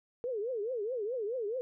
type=tone with vibrato; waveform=sine; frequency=459 Hz; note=A#4; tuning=27 cents flat; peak=-32 dBFS; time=0.24-1.61 s; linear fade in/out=0 ms; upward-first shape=triangle; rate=4.7 Hz; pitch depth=270 cents each way; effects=none